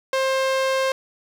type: tone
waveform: sawtooth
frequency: 530 Hz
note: C5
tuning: 22 cents sharp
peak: -15 dBFS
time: 0.13-0.92 s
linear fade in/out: 2 ms
effects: low-pass 6000 Hz 12 dB/octave + 7-bit